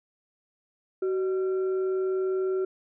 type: tone with frequency modulation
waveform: sine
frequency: 377.3 Hz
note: F#4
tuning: 34 cents sharp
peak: -24 dBFS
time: 1.02-2.65 s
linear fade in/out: 5 ms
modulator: 990 Hz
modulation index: 0.21
effects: none